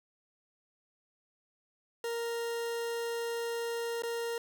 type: tone with dropouts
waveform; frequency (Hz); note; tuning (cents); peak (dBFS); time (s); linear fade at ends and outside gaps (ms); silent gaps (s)
40% pulse; 466.2; A#4; 0; -32; 2.04-4.38; 2; 4.022-4.034
effects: none